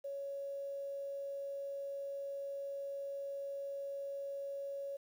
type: tone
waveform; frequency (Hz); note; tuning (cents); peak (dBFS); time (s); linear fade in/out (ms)
sine; 557; C#5; +8; -39; 0.04-4.97; 10
effects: 11-bit